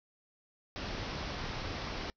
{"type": "low-pass noise", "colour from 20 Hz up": "pink", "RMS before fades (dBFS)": -39, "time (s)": [0.76, 2.1], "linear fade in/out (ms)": 0, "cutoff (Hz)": 5700, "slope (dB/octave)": 96, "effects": ["noise-tail reverb RT60 0.1 s tail -26 dB re dry"]}